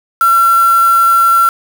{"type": "tone with quantisation", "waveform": "sine", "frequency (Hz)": 1356, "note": "E6", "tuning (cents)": 49, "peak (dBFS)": -6, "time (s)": [0.21, 1.49], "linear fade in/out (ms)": 2, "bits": 3, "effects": []}